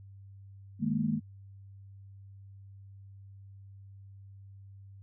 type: chord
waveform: sine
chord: D# suspended fourth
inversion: none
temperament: equal with one note detuned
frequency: 155.56 / 210.1 / 233.1 Hz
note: D#3 / G#3 / A#3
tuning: 0 / +20 / 0 cents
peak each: -33 / -31 / -31 dBFS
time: 0.79-1.21 s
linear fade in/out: 50 ms
effects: added 98 Hz sine -48 dBFS peak until 5.02 s